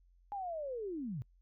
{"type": "linear sweep", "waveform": "sine", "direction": "down", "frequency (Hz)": [830.6, 112.6], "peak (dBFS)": -37, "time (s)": [0.32, 1.22], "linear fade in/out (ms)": 0, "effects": ["noise-tail reverb RT60 0.1 s tail -25 dB re dry", "added 44 Hz sine -63 dBFS peak until 1.41 s"]}